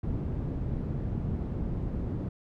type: low-pass noise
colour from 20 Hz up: white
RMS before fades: -32 dBFS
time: 0.03-2.29 s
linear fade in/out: 5 ms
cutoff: 170 Hz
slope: 12 dB/octave
effects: none